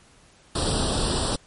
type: noise with comb filter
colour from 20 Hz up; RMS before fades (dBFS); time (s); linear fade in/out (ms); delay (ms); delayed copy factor
pink; -24; 0.55-1.36; 5; 0.23; +0.95
effects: pink hiss -55 dBFS RMS until 1.46 s + MP3 48 kbps